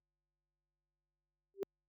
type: tone with exponential growth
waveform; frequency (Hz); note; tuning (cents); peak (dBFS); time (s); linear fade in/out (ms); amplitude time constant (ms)
sine; 393.3; G4; +6; -30; 1.54-1.63; 0; 18
effects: added 50 Hz sine -70 dBFS peak until 1.88 s + high-pass 200 Hz 12 dB/octave